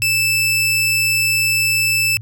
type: tone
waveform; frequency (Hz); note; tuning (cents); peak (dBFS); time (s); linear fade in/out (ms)
sawtooth; 2637; E7; 0; -11; 0.02-2.17; 0
effects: added 110 Hz sine -29 dBFS peak until 2.21 s